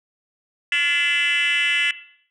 sine tone with frequency modulation, 2349 Hz, D7, in tune, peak -15 dBFS, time 0.72-1.91 s, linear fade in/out 2 ms, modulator 313 Hz, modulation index 2.1, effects noise-tail reverb RT60 0.6 s tail -17 dB re dry + tanh soft clip ceiling -15 dBFS

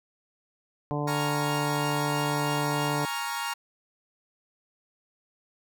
harmonic tone, 146.83 Hz, D3, in tune, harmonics 1 / 2 / 3 / 4 / 5 / 6 / 7, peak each -30 / -33 / -35 / -36 / -37 / -38 / -38 dBFS, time 0.91-3.05 s, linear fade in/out 0 ms
sawtooth chord, Bb minor seventh, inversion third, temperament equal, 830.6 / 932.3 / 1108.7 / 1396.9 Hz, Ab5 / Bb5 / Db6 / F6, 0 / 0 / 0 / 0 cents, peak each -34 / -29 / -33 / -32 dBFS, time 1.07-3.54 s, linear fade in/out 10 ms
effects none

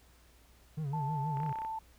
triangle tone with vibrato, 146.83 Hz, D3, in tune, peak -31 dBFS, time 0.77-1.53 s, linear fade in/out 10 ms, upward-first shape sine, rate 6.3 Hz, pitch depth 130 cents each way
sine tone with pitch glide, 879 to 885.1 Hz, A5 to A5, -2 to +10 cents, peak -35 dBFS, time 0.93-1.79 s, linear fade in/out 5 ms, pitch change +12 cents, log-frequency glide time 1.32-1.61 s
clicks, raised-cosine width 0.5 ms, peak -32 dBFS, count 10, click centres 1.371 / 1.402 / 1.433 / 1.463 / 1.494 / 1.527 / 1.557 / 1.587 / 1.619 / 1.649 s
effects added 60 Hz sine -61 dBFS peak until 1.98 s + pink hiss -64 dBFS RMS until 1.98 s

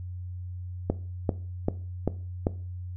click train, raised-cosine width 2 ms, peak -10 dBFS, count 5, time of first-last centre 0.9-2.469 s, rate 2.55 Hz, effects noise-tail reverb RT60 0.4 s tail -17 dB re dry + added 90 Hz sine -34 dBFS peak until 2.96 s

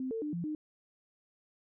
sine tone with pitch steps, 259.4 / 448.7 / 298.9 / 171.8 / 305.5 Hz, C4 / A4 / D4 / F3 / D#4, -15 / +34 / +31 / -28 / -32 cents, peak -33 dBFS, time 0-0.55 s, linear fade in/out 2 ms, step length 110 ms, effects none

